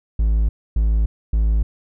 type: tone bursts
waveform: triangle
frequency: 54.1 Hz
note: A1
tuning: 29 cents flat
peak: -12 dBFS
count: 3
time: 0.19-1.63 s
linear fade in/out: 5 ms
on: 300 ms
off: 270 ms
effects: none